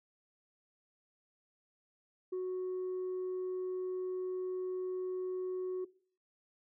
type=tone; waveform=sine; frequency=369 Hz; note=F#4; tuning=5 cents flat; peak=-32 dBFS; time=2.32-5.85 s; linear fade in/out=10 ms; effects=noise-tail reverb RT60 0.5 s tail -21 dB re dry + tanh soft clip ceiling -33 dBFS